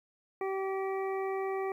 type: harmonic tone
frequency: 385.4 Hz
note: G4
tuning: 29 cents flat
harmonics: 1 / 2 / 3 / 5 / 6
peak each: -32 / -38 / -42 / -46 / -48 dBFS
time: 0.41-1.72 s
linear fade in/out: 2 ms
effects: 11-bit